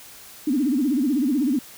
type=tone with vibrato; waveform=sine; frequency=272.4 Hz; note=C#4; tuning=30 cents flat; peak=-18 dBFS; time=0.47-1.59 s; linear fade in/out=5 ms; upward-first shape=sine; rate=16 Hz; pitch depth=220 cents each way; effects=white hiss -44 dBFS RMS until 1.77 s